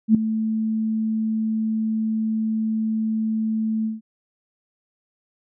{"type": "tone with ADSR envelope", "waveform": "sine", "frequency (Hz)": 220, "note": "A3", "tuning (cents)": 0, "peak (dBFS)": -8, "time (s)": [0.08, 4.01], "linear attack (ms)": 67, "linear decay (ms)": 4, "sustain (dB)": -12, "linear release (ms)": 160, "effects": []}